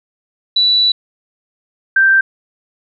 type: tone pair in turn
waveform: sine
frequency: 3951 / 1568 Hz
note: B7 / G6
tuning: 0 / 0 cents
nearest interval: octave + major third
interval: 1600 cents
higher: first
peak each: -9 / -7 dBFS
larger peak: second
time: 0.56-0.92 / 1.96-2.21 s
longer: first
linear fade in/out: 5 ms
effects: none